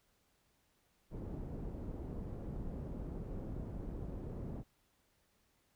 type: low-pass noise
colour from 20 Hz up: pink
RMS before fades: -43 dBFS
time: 1.1-4.64 s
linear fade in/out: 50 ms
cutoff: 390 Hz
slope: 12 dB/octave
effects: pink hiss -75 dBFS RMS until 5.75 s